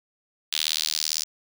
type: tone with high-pass filter sweep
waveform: sawtooth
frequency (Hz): 77.78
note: D#2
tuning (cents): 0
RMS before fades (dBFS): -27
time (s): 0.52-1.24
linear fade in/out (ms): 10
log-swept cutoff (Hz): 3500 to 5300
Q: 2.8
effects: none